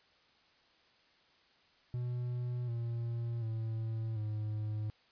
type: tone with pitch steps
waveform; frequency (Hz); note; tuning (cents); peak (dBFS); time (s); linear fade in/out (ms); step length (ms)
triangle; 122.7 / 117.23 / 112 / 107; B2 / A#2 / A2 / A2; -11 / +10 / +31 / -48; -32; 1.94-4.9; 0; 740
effects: white hiss -67 dBFS RMS until 5.11 s + resampled to 11025 Hz